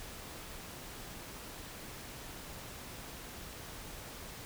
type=silence; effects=pink hiss -47 dBFS RMS until 4.45 s